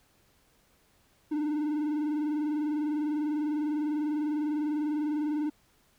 triangle tone with vibrato, 300.1 Hz, D4, 38 cents sharp, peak -25 dBFS, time 1.31-5.5 s, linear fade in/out 10 ms, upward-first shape sine, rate 20 Hz, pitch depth 65 cents each way, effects pink hiss -66 dBFS RMS until 5.98 s

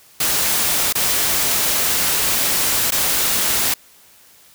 white noise with dropouts, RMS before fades -18 dBFS, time 0.2-3.74 s, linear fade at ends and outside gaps 5 ms, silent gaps 0.927-0.952 / 2.907-2.919 s, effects white hiss -49 dBFS RMS until 4.54 s

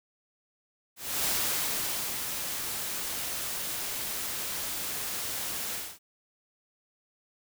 white noise with ADSR envelope, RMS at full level -28 dBFS, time 0.96-5.99 s, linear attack 280 ms, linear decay 930 ms, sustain -6 dB, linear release 250 ms, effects none

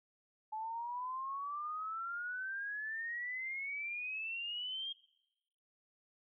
sine exponential sweep, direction up, 859 to 3246 Hz, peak -38 dBFS, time 0.52-4.93 s, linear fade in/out 10 ms, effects noise-tail reverb RT60 1.0 s tail -23 dB re dry

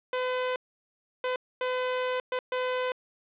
sawtooth tone bursts at uneven times, 506 Hz, B4, 42 cents sharp, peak -23 dBFS, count 5, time 0.13-0.56 / 1.24-1.36 / 1.61-2.2 / 2.32-2.39 / 2.52-2.92 s, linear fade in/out 2 ms, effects resampled to 8000 Hz + 9-bit

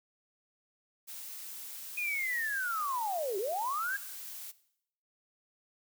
blue noise, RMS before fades -44 dBFS, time 1.07-4.52 s, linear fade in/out 20 ms
sine linear two-way sweep, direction down then up, 2500 to 366.9 to 1659 Hz, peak -31 dBFS, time 1.97-3.97 s, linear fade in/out 10 ms, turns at 3.38 s
effects noise-tail reverb RT60 0.7 s tail -17 dB re dry

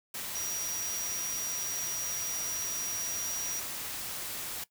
sine tone in noise, 5760 Hz, F#8, 47 cents flat, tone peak -32 dBFS, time 0.35-3.6 s, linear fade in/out 5 ms, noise white, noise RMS -38 dBFS, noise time 0.14-4.64 s, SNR +3 dB, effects noise-tail reverb RT60 0.1 s tail -18 dB re dry

